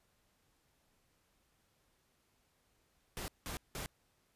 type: noise bursts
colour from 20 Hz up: pink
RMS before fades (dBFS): -42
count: 3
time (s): 3.17-3.86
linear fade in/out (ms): 0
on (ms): 110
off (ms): 180
effects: pink hiss -75 dBFS RMS until 4.35 s + resampled to 32000 Hz